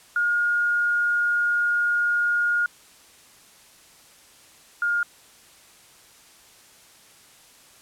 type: tone pair in turn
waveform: sine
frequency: 1427 / 1417.1 Hz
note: F6 / F6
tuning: +37 / +25 cents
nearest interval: unison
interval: 12 cents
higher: first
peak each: -19 / -20 dBFS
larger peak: first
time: 0.16-2.66 / 4.82-5.03 s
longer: first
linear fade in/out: 2 ms
effects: white hiss -52 dBFS RMS until 7.81 s + low-pass 11000 Hz 12 dB/octave